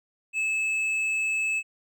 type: tone with hard clipping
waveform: triangle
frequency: 2605 Hz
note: E7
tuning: 21 cents flat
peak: -25 dBFS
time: 0.33-1.63 s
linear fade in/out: 50 ms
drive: 8 dB
effects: none